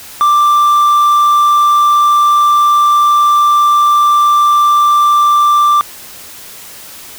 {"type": "tone", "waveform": "triangle", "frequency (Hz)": 1179, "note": "D6", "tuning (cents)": 6, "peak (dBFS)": -4, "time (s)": [0.21, 5.81], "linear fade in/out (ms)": 0, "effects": ["white hiss -32 dBFS RMS until 7.18 s"]}